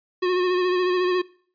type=tone with vibrato; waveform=square; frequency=362.9 Hz; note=F#4; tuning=34 cents flat; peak=-20 dBFS; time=0.22-1.22 s; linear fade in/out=10 ms; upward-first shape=sine; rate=14 Hz; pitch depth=33 cents each way; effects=noise-tail reverb RT60 0.5 s tail -22 dB re dry + resampled to 11025 Hz